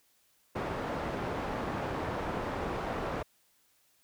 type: low-pass noise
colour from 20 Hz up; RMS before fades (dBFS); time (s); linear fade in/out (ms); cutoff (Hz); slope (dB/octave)
white; -35; 0.55-3.23; 10; 890; 12
effects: white hiss -69 dBFS RMS until 4.03 s